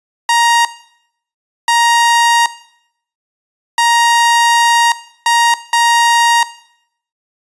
sawtooth tone bursts at uneven times, 938 Hz, A#5, 11 cents sharp, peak -5 dBFS, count 5, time 0.29-0.65 / 1.68-2.46 / 3.78-4.92 / 5.26-5.54 / 5.73-6.43 s, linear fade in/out 2 ms, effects noise-tail reverb RT60 0.7 s tail -17 dB re dry + resampled to 24000 Hz

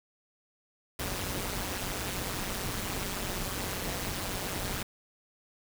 pink noise with amplitude modulation, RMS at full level -31 dBFS, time 0.99-4.83 s, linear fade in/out 5 ms, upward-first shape sine, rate 189 Hz, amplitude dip 80%, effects none

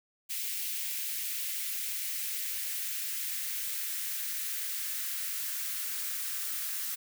blue noise with high-pass filter sweep, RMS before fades -35 dBFS, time 0.29-6.96 s, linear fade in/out 20 ms, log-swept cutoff 2300 to 1400 Hz, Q 1.8, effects none

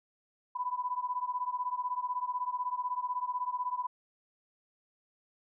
sine beating tone pair, 988 / 1004 Hz, B5 / B5, 0 / +28 cents, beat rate 16 Hz, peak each -34 / -35 dBFS, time 0.55-3.87 s, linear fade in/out 10 ms, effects none

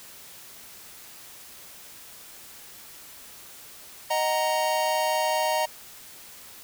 square chord, D# minor, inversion none, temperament just, 622.3 / 746.7 / 933.4 Hz, D#5 / F#5 / A#5, 0 / +16 / +2 cents, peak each -27 / -31 / -27 dBFS, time 4.1-5.66 s, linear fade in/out 10 ms, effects white hiss -46 dBFS RMS until 6.63 s

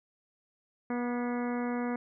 harmonic tone with a mistuned harmonic, 242.5 Hz, B3, 31 cents flat, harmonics 1 / 2 / 3 / 4 / 5 / 6 / 7 / 8 / 9, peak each -31 / -37 / -41 / -43 / -45 / -47 / -48 / -49 / -50 dBFS, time 0.9-1.96 s, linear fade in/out 2 ms, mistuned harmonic 8, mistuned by +36 cents, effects none

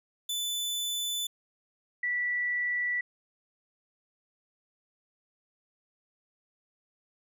sawtooth / sine tone pair in turn, 3500 / 1958.9 Hz, A7 / B6, -10 / -15 cents, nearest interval minor seventh, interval 1005 cents, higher first, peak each -27 dBFS, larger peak neither, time 0.29-1.27 / 2.03-3.01 s, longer neither, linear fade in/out 5 ms, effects none

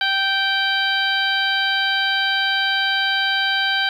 harmonic tone, 780 Hz, G5, 9 cents flat, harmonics 1 / 2 / 3 / 4 / 5 / 6, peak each -26 / -20 / -29 / -23 / -26 / -30 dBFS, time 0.01-3.89 s, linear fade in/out 2 ms, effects 8-bit

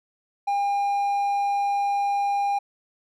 triangle tone, 805 Hz, G5, 46 cents sharp, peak -19 dBFS, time 0.47-2.59 s, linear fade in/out 10 ms, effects none

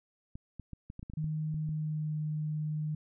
clicks, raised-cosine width 5 ms, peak -30 dBFS, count 11, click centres 0.355 / 0.597 / 0.733 / 0.901 / 0.994 / 1.029 / 1.099 / 1.136 / 1.243 / 1.543 / 1.69 s
sine tone with pitch glide, 155 to 152.95 Hz, D#3 to D#3, -6 to -29 cents, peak -31 dBFS, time 1.17-2.95 s, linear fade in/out 5 ms, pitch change -23 cents, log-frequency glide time 1.6-2.18 s
effects none

